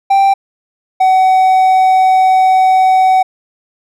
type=tone pair in turn; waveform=triangle; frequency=784 / 752.7 Hz; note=G5 / F#5; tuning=0 / +29 cents; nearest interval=minor second; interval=71 cents; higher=first; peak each=-4 dBFS; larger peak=neither; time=0.1-0.34 / 1-3.23 s; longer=second; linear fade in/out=10 ms; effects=none